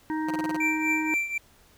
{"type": "harmonic tone", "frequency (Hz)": 312.3, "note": "D#4", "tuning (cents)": 7, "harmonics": [1, 3, 5, 6], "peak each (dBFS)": [-27, -33, -41, -41], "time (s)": [0.1, 1.14], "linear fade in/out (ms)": 0}
{"type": "tone bursts", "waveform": "10% pulse", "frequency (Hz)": 174.61, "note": "F3", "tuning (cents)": 0, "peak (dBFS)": -24, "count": 6, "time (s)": [0.28, 0.567], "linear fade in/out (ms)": 5, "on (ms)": 27, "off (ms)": 25}
{"type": "tone with tremolo", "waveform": "triangle", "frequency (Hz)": 2349, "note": "D7", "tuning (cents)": 0, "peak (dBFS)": -20, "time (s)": [0.6, 1.38], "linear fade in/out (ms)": 5, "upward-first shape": "triangle", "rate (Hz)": 4, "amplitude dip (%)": 80}
{"effects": ["pink hiss -58 dBFS RMS until 1.77 s"]}